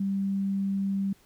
sine tone, 196 Hz, G3, in tune, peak -25 dBFS, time 0-1.13 s, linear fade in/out 5 ms, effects pink hiss -61 dBFS RMS until 1.25 s

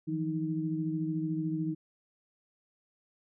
sine tone cluster, 160 / 173.6 / 314 Hz, D#3 / F3 / D#4, +49 / -10 / +16 cents, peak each -34 / -38 / -32 dBFS, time 0.07-1.75 s, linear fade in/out 20 ms, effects none

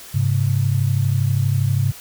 sine tone pair together, 102.13 / 134.6 Hz, G#2 / C3, -29 / +49 cents, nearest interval perfect fourth, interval 478 cents, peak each -18 dBFS, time 0.14-1.92 s, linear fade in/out 10 ms, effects white hiss -39 dBFS RMS until 2 s

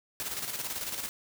white noise with tremolo, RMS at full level -34 dBFS, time 0.2-1.09 s, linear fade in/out 0 ms, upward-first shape square, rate 18 Hz, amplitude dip 50%, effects none

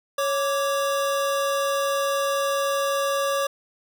square tone pair together, 554.4 / 1167.6 Hz, C#5 / D6, 0 / -10 cents, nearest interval octave + minor second, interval 1290 cents, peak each -24 / -27 dBFS, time 0.18-3.47 s, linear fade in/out 5 ms, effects none

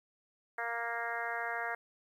harmonic tone, 233.4 Hz, A#3, 2 cents sharp, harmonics 2 / 3 / 4 / 5 / 6 / 7 / 8 / 9, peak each -45 / -40 / -43 / -45 / -42 / -40 / -42 / -46 dBFS, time 0.58-1.75 s, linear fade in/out 5 ms, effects 11-bit

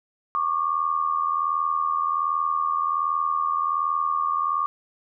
sine tone pair together, 1108.7 / 1190 Hz, C#6 / D6, 0 / +22 cents, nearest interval minor second, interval 122 cents, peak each -24 dBFS, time 0.35-4.66 s, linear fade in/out 0 ms, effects none

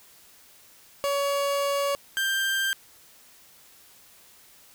30% pulse tone pair in turn, 563 / 1578.2 Hz, C#5 / G6, +27 / +11 cents, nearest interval octave + tritone, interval 1784 cents, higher second, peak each -21 dBFS, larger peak neither, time 1.04-1.95 / 2.17-2.73 s, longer first, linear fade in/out 0 ms, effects white hiss -54 dBFS RMS until 4.74 s

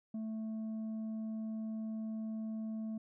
sine tone with tanh clipping, 220 Hz, A3, in tune, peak -38 dBFS, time 0.14-2.98 s, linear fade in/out 5 ms, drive 4 dB, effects none

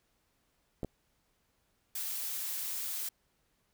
clicks, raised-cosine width 2 ms, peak -23 dBFS, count 2, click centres 0.832 / 0.847 s
blue noise, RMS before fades -37 dBFS, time 1.95-3.09 s, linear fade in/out 5 ms
effects pink hiss -75 dBFS RMS until 3.73 s

